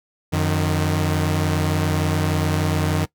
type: tone pair together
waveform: sawtooth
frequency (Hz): 90.24 / 153.7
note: F#2 / D#3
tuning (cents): -43 / -21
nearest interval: major sixth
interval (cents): 922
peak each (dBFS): -17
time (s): 0.32-3.06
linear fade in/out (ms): 20
effects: noise-tail reverb RT60 0.1 s tail -20 dB re dry